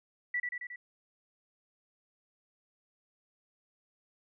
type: tone with echo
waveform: sine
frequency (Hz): 1958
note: B6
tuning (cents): -15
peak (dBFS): -29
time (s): 0.34-0.4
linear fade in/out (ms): 5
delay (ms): 90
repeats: 4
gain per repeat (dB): -3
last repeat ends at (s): 0.76
effects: none